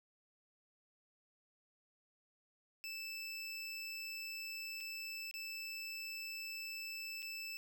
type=tone with dropouts; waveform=25% pulse; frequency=2637 Hz; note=E7; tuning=in tune; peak=-39 dBFS; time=2.84-7.57 s; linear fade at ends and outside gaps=0 ms; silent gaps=4.804-4.808 / 5.312-5.34 / 7.221-7.227 s; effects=none